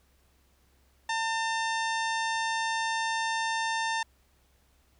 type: harmonic tone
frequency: 900 Hz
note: A5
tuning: 39 cents sharp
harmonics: 1 / 2 / 3 / 4 / 5 / 6 / 7 / 8 / 9 / 10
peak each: -30 / -32 / -39 / -38 / -45 / -42 / -44 / -50 / -50 / -48 dBFS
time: 1.09-4.03 s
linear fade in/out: 5 ms
effects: added 66 Hz sine -65 dBFS peak until 4.99 s + pink hiss -68 dBFS RMS until 4.99 s